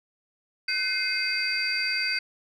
sine tone cluster, 1521 / 2109 / 2529 / 4652 Hz, F#6 / C7 / D#7 / D8, +47 / +13 / +28 / -17 cents, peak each -31 / -29 / -31 / -27 dBFS, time 0.68-2.19 s, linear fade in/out 5 ms, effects tanh soft clip ceiling -17 dBFS

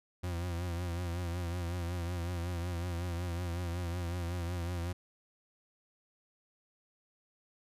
40% pulse tone with vibrato, 87.1 Hz, F2, 4 cents flat, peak -33 dBFS, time 0.23-4.93 s, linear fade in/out 10 ms, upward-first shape triangle, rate 5.4 Hz, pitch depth 68 cents each way, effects resampled to 32000 Hz

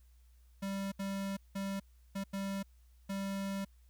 square tone bursts at uneven times, 196 Hz, G3, in tune, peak -36 dBFS, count 6, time 0.62-0.92 / 0.99-1.37 / 1.55-1.8 / 2.15-2.24 / 2.33-2.63 / 3.09-3.65 s, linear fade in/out 10 ms, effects added 60 Hz sine -59 dBFS peak until 3.89 s + white hiss -75 dBFS RMS until 3.89 s

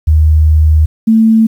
sine tone pair in turn, 77.6 / 222.7 Hz, D#2 / A3, -4 / +21 cents, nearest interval octave + tritone, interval 1825 cents, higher second, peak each -4 dBFS, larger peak neither, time 0.07-0.86 / 1.07-1.47 s, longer first, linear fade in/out 10 ms, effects 7-bit

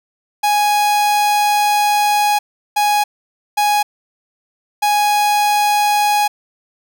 45% pulse tone bursts at uneven times, 830.6 Hz, G#5, in tune, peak -12 dBFS, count 4, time 0.43-2.39 / 2.76-3.04 / 3.57-3.83 / 4.82-6.28 s, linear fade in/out 10 ms, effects none

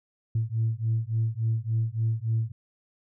sine beating tone pair, 110.9 / 114.4 Hz, A2 / A#2, +14 / -32 cents, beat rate 3.5 Hz, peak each -26 dBFS, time 0.35-2.52 s, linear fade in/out 5 ms, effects tanh soft clip ceiling -18 dBFS

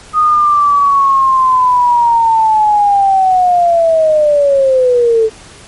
sine linear sweep, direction down, 1244.5 to 434.5 Hz, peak -6 dBFS, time 0.13-5.3 s, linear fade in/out 50 ms, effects pink hiss -36 dBFS RMS until 5.67 s + MP3 48 kbps

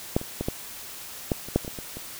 clicks, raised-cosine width 2 ms, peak -7 / -22 / -14 / -12 / -9 / -25 / -6 / -24 / -20 / -22 / -23 dBFS, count 11, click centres 0.165 / 0.214 / 0.41 / 0.485 / 1.318 / 1.486 / 1.56 / 1.648 / 1.679 / 1.788 / 1.97 s, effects white hiss -40 dBFS RMS until 2.19 s

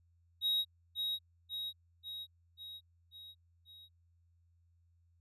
triangle tone with echo, 3797 Hz, A#7, 31 cents sharp, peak -28 dBFS, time 0.41-0.65 s, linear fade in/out 50 ms, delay 540 ms, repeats 6, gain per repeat -4 dB, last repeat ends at 3.89 s, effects added 85 Hz sine -67 dBFS peak until 5.2 s + resampled to 32000 Hz

